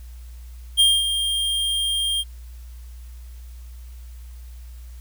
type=tone with ADSR envelope; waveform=square; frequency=3207 Hz; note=G7; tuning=39 cents sharp; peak=-12 dBFS; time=0.77-2.24 s; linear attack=30 ms; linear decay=230 ms; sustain=-9 dB; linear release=39 ms; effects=added 60 Hz sine -36 dBFS peak until 5 s + white hiss -55 dBFS RMS until 5 s